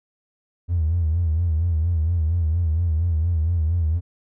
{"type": "tone with vibrato", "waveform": "triangle", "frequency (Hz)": 82.41, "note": "E2", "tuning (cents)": 0, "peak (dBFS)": -14, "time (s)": [0.68, 4.01], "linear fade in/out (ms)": 50, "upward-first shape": "sine", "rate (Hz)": 4.3, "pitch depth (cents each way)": 110, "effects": ["tanh soft clip ceiling -15 dBFS"]}